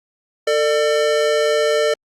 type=tone pair together; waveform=square; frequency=448 / 598 Hz; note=A4 / D5; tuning=+31 / +31 cents; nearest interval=perfect fourth; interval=500 cents; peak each=-18 dBFS; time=0.47-1.94 s; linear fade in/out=5 ms; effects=low-pass 7000 Hz 12 dB/octave + Opus 48 kbps